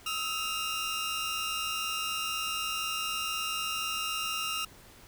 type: tone cluster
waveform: sawtooth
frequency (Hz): 1269 / 1329 / 2802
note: D#6 / E6 / F7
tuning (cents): +34 / +14 / +5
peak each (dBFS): -33 / -35 / -30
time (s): 0.06-4.65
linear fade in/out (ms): 5
effects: pink hiss -54 dBFS RMS until 5.07 s